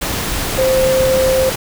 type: tone in noise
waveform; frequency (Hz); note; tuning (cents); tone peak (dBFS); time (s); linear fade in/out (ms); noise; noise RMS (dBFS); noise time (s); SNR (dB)
sine; 523; C5; -1; -11; 0.58-1.5; 10; pink; -20; 0.01-1.56; +6
effects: none